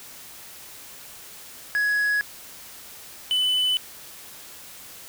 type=tone pair in turn; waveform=triangle; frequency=1675 / 3004 Hz; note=G#6 / F#7; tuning=+14 / +26 cents; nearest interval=minor seventh; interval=1012 cents; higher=second; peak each=-18 dBFS; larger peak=neither; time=1.75-2.21 / 3.31-3.77 s; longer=neither; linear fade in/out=0 ms; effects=white hiss -43 dBFS RMS until 5.08 s